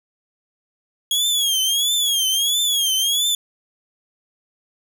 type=tone with vibrato; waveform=sawtooth; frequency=3300 Hz; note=G#7; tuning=12 cents flat; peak=-14 dBFS; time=1.11-3.35 s; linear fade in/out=2 ms; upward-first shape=triangle; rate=1.5 Hz; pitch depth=140 cents each way; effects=none